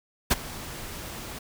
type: noise with ADSR envelope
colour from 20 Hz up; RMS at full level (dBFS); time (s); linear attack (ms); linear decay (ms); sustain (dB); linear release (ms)
pink; -18; 0.3-1.39; 18; 25; -20; 9
effects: none